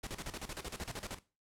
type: noise with tremolo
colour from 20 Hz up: pink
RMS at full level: -41 dBFS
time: 0.03-1.19 s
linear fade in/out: 10 ms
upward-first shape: square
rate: 13 Hz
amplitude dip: 80%
effects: noise-tail reverb RT60 0.3 s tail -17 dB re dry + low-pass 11000 Hz 12 dB/octave